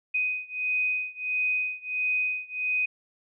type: beating tone pair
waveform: sine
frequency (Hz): 2500 / 2501.5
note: D#7 / D#7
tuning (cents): +8 / +9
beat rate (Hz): 1.5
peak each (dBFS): -28 / -29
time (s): 0.14-2.86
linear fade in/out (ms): 10
effects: none